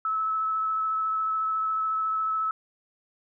sine tone with vibrato, 1301 Hz, E6, 23 cents flat, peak -24 dBFS, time 0.05-2.51 s, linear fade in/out 2 ms, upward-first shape sine, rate 14 Hz, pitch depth 12 cents each way, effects none

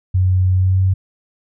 sine tone with pitch glide, 92.5 to 94.39 Hz, F#2 to F#2, 0 to +35 cents, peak -11 dBFS, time 0.14-0.94 s, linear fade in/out 10 ms, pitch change +35 cents, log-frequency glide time 0.54-0.8 s, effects none

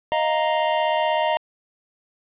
square chord, Eb suspended second, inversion none, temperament equal, 622.3 / 698.5 / 932.3 Hz, Eb5 / F5 / Bb5, 0 / 0 / 0 cents, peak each -23 / -27 / -23 dBFS, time 0.12-1.37 s, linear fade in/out 0 ms, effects resampled to 8000 Hz + 9-bit

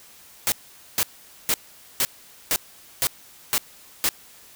white noise bursts, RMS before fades -21 dBFS, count 8, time 0.47-4.09 s, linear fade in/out 0 ms, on 50 ms, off 460 ms, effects white hiss -49 dBFS RMS until 4.55 s

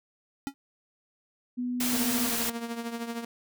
square tone with exponential decay, 277.2 Hz, C#4, in tune, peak -26 dBFS, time 0.47-0.54 s, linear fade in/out 0 ms, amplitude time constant 15 ms
sine tone, 246.9 Hz, B3, in tune, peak -28 dBFS, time 1.57-2.3 s, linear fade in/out 20 ms
white noise, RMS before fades -30 dBFS, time 1.8-2.5 s, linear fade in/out 5 ms
sawtooth tone with tremolo, 233.1 Hz, A#3, in tune, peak -26 dBFS, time 1.93-3.25 s, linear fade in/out 5 ms, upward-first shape triangle, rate 13 Hz, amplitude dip 70%
effects none

